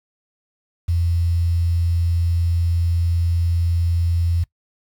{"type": "tone with quantisation", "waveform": "sine", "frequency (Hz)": 85.3, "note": "F2", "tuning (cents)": -40, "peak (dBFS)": -16, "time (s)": [0.88, 4.44], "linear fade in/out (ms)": 10, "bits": 7, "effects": ["noise-tail reverb RT60 0.1 s tail -21 dB re dry"]}